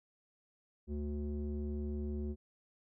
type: tone with low-pass filter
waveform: square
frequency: 73.42 Hz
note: D2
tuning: in tune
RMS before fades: -38 dBFS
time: 0.87-2.36 s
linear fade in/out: 50 ms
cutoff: 310 Hz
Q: 6.7
effects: none